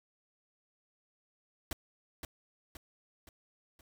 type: noise with echo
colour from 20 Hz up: pink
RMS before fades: -36 dBFS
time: 1.71-1.73 s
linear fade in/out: 2 ms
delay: 520 ms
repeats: 4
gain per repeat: -6 dB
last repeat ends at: 3.81 s
effects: none